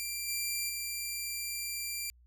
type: tone with level steps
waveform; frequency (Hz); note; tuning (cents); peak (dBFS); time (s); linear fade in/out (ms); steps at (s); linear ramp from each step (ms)
10% pulse; 2366; D7; +12; -26 / -23 / -26; 0-2.1; 0; 0.28 / 0.69; 5
effects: added 60 Hz sine -58 dBFS peak until 2.26 s